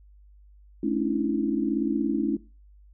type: tone cluster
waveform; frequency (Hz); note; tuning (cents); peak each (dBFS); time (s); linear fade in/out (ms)
sine; 214.7 / 273.1 / 294.3 / 330.6; A3 / C#4 / D4 / E4; -42 / -26 / +4 / +5; -28; 0.83-2.37; 5
effects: noise-tail reverb RT60 0.3 s tail -19 dB re dry + added 50 Hz sine -50 dBFS peak until 2.93 s